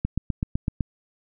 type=click train; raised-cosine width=5 ms; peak=-11 dBFS; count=7; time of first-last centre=0.05-0.808 s; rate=7.92 Hz; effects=none